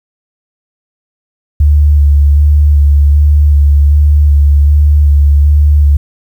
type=tone with vibrato; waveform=sine; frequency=72.8 Hz; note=D2; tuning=15 cents flat; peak=-3 dBFS; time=1.6-5.97 s; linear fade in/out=5 ms; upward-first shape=square; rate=1.3 Hz; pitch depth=20 cents each way; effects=7-bit